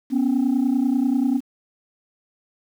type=tone pair together; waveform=sine; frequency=246.9 / 277.1 Hz; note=B3 / C#4; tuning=0 / -1 cents; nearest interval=major second; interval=199 cents; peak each=-18 dBFS; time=0.1-1.41 s; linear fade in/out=50 ms; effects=tanh soft clip ceiling -14 dBFS + 8-bit